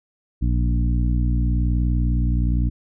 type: harmonic tone with a mistuned harmonic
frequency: 59.7 Hz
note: A#1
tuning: 42 cents sharp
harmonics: 1 / 2 / 3 / 4 / 5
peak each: -18 / -24 / -28 / -30 / -32 dBFS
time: 0.41-2.7 s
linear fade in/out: 20 ms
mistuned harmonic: 1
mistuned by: -41 cents
effects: none